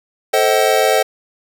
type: chord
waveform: square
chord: A diminished seventh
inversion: none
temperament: just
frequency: 440 / 528 / 633.6 / 760.3 Hz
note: A4 / C5 / Eb5 / Gb5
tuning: 0 / +16 / +31 / +47 cents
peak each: -18 dBFS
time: 0.33-1.03 s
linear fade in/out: 10 ms
effects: none